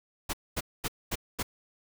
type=noise bursts; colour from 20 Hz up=pink; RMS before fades=-31 dBFS; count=5; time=0.29-1.43 s; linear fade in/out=10 ms; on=44 ms; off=230 ms; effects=none